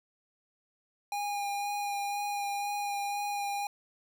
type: tone with vibrato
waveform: square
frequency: 813 Hz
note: G#5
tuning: 37 cents flat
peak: -32 dBFS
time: 1.12-3.67 s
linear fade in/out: 2 ms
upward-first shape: sine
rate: 2 Hz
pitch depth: 15 cents each way
effects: none